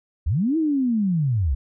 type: linear two-way sweep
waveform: sine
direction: up then down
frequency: 58.27 to 329.6 to 58.27 Hz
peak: -18 dBFS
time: 0.26-1.55 s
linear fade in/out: 10 ms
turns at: 0.57 s
effects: none